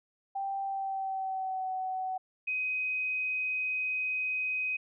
sine tone with pitch glide, 784 to 751.2 Hz, G5 to F#5, 0 to +26 cents, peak -31 dBFS, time 0.35-2.18 s, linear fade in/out 10 ms, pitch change -74 cents, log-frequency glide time 0.63-1.7 s
sine tone, 2515 Hz, D#7, 18 cents sharp, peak -29 dBFS, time 2.47-4.77 s, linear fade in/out 10 ms
effects none

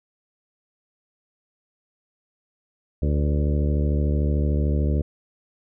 harmonic tone with a mistuned harmonic, 73.42 Hz, D2, in tune, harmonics 1 / 2 / 3 / 4 / 5 / 6 / 7 / 8, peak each -20 / -26 / -30 / -32 / -34 / -36 / -37 / -38 dBFS, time 3.02-5.02 s, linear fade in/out 5 ms, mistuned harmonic 7, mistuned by -31 cents, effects none

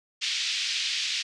pink band-pass noise, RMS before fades -29 dBFS, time 0.21-1.23 s, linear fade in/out 20 ms, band 2500 to 5400 Hz, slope 24 dB/octave, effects resampled to 22050 Hz

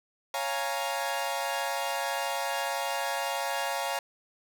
sawtooth chord, Bb minor seventh, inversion first, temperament equal, 554.4 / 698.5 / 830.6 / 932.3 Hz, Db5 / F5 / Ab5 / Bb5, 0 / 0 / 0 / 0 cents, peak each -31 dBFS, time 0.34-3.99 s, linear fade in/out 2 ms, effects none

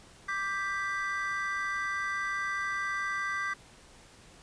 triangle chord, G major, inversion second, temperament equal with one note detuned, 1174.7 / 1576.2 / 1975.5 Hz, D6 / G6 / B6, 0 / +9 / 0 cents, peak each -33 dBFS, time 0.28-3.54 s, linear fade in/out 10 ms, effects pink hiss -55 dBFS RMS until 4.42 s + resampled to 22050 Hz

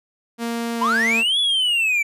sawtooth tone with pitch glide, 233.1 to 227.6 Hz, A#3 to A#3, 0 to -41 cents, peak -19 dBFS, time 0.38-1.24 s, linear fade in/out 50 ms, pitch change -41 cents, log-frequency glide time 0.75-0.91 s
triangle linear two-way sweep, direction up then down, 921 to 3453 to 2290 Hz, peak -15 dBFS, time 0.81-2.03 s, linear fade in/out 10 ms, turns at 1.39 s
effects resampled to 32000 Hz

